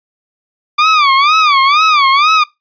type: tone with vibrato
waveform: sawtooth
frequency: 1174.7 Hz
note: D6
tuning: in tune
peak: -3 dBFS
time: 0.78-2.44 s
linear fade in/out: 10 ms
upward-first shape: sine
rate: 2.1 Hz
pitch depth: 160 cents each way
effects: noise-tail reverb RT60 0.2 s tail -23 dB re dry + resampled to 11025 Hz

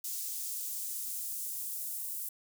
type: noise with high-pass filter sweep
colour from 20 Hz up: white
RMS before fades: -38 dBFS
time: 0.04-2.29 s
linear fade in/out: 5 ms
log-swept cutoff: 6300 to 10000 Hz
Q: 0.91
effects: none

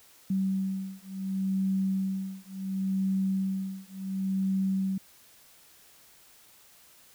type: beating tone pair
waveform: sine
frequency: 191.3 / 192 Hz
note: G3 / G3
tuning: -42 / -36 cents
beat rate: 0.7 Hz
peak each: -30 dBFS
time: 0.3-4.98 s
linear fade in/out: 5 ms
effects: white hiss -57 dBFS RMS until 7.14 s

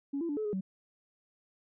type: tone with pitch steps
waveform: sine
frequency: 280 / 336.6 / 290.6 / 430.7 / 417.5 / 189.7 Hz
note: C#4 / E4 / D4 / A4 / G#4 / F#3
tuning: +18 / +36 / -18 / -37 / +9 / +43 cents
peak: -30 dBFS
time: 0.13-0.61 s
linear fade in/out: 10 ms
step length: 80 ms
effects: tanh soft clip ceiling -26 dBFS

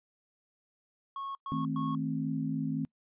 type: tone bursts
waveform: triangle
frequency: 1098 Hz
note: C#6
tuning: 17 cents flat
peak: -34 dBFS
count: 3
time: 1.16-1.95 s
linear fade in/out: 2 ms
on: 190 ms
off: 110 ms
type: chord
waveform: sine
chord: A diminished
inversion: second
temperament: just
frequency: 158.4 / 220 / 264 Hz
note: Eb3 / A3 / C4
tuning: +31 / 0 / +16 cents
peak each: -34 / -36 / -33 dBFS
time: 1.52-2.85 s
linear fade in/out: 0 ms
effects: noise-tail reverb RT60 0.1 s tail -25 dB re dry + resampled to 8000 Hz

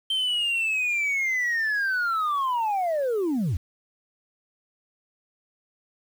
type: linear sweep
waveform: sine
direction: down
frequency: 3136 to 69.3 Hz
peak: -20 dBFS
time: 0.1-3.57 s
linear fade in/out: 5 ms
effects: tanh soft clip ceiling -21 dBFS + 8-bit

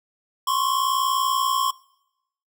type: tone pair together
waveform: square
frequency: 1046.5 / 1106.8 Hz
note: C6 / C#6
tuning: 0 / -3 cents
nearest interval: minor second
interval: 97 cents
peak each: -23 / -24 dBFS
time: 0.47-1.71 s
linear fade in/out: 5 ms
effects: noise-tail reverb RT60 0.8 s tail -22 dB re dry

